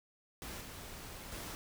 pink noise with level steps, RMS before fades -45 / -48 / -44 dBFS, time 0.42-1.55 s, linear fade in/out 0 ms, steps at 0.61 / 1.32 s, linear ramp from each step 2 ms, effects none

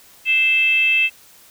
sine tone with frequency modulation, 2637 Hz, E7, in tune, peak -13 dBFS, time 0.25-1.1 s, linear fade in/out 50 ms, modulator 556 Hz, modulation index 0.49, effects white hiss -48 dBFS RMS until 1.5 s

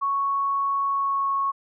sine tone with pitch glide, 1108.7 to 1101.7 Hz, C#6 to C#6, 0 to -11 cents, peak -21 dBFS, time 0.01-1.52 s, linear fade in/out 20 ms, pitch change -11 cents, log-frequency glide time 0.87-1.29 s, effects none

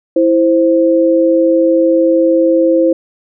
sine tone pair together, 329.7 / 523.3 Hz, E4 / C5, 0 / 0 cents, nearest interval minor sixth, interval 800 cents, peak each -10 dBFS, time 0.16-2.93 s, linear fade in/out 5 ms, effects none

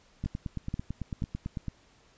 two click trains, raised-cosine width 5 ms, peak -21 / -19 dBFS, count 14 / 3, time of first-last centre 0.24-1.683 / 0.26-1.222 s, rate 9.01 / 2.08 Hz, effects pink hiss -62 dBFS RMS until 2.17 s + resampled to 16000 Hz

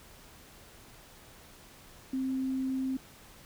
sine tone, 262.9 Hz, C4, 8 cents sharp, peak -29 dBFS, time 2.13-2.97 s, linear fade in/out 5 ms, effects pink hiss -54 dBFS RMS until 3.45 s

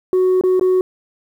sine tone with dropouts, 370 Hz, F#4, in tune, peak -9 dBFS, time 0.13-0.81 s, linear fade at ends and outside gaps 1 ms, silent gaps 0.411-0.437 / 0.596-0.611 s, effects tanh soft clip ceiling -10 dBFS + 8-bit

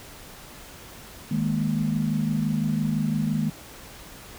sine chord, D# suspended fourth, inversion none, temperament just, 155.56 / 207.4 / 233.3 Hz, D#3 / G#3 / A#3, 0 / -2 / +2 cents, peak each -26 / -26 / -27 dBFS, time 1.31-3.5 s, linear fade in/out 5 ms, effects pink hiss -44 dBFS RMS until 4.38 s

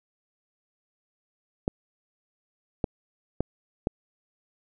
clicks, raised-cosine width 2 ms, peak -11 dBFS, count 4, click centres 1.679 / 2.842 / 3.406 / 3.871 s, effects none

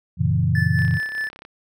sine chord, F# dominant seventh, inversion none, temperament equal, 92.5 / 116.54 / 138.59 / 164.81 Hz, F#2 / A#2 / C#3 / E3, 0 / 0 / 0 / 0 cents, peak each -22 dBFS, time 0.17-1 s, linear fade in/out 50 ms
triangle tone with tremolo, 1747 Hz, A6, 13 cents flat, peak -20 dBFS, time 0.55-1.29 s, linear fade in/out 2 ms, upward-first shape sine, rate 4.9 Hz, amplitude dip 55%
click train, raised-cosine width 0.3 ms, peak -24 dBFS, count 23, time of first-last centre 0.79-1.451 s, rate 33.3 Hz
effects none

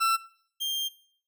40% pulse tone pair in turn, 1340 / 3187 Hz, E6 / G7, +28 / +28 cents, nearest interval octave + minor third, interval 1500 cents, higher second, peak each -21 / -27 dBFS, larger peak first, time 0-0.17 / 0.6-0.89 s, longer second, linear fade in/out 20 ms, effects noise-tail reverb RT60 0.6 s tail -19 dB re dry

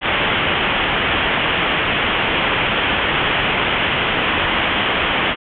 white low-pass noise, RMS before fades -18 dBFS, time 0.01-5.36 s, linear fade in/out 50 ms, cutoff 3300 Hz, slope 96 dB/octave, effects none

